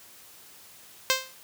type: tone with exponential decay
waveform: 5% pulse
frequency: 523.3 Hz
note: C5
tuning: in tune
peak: -6 dBFS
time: 1.1-1.34 s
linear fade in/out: 0 ms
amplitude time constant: 51 ms
effects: white hiss -51 dBFS RMS until 1.43 s + high-pass 60 Hz 12 dB/octave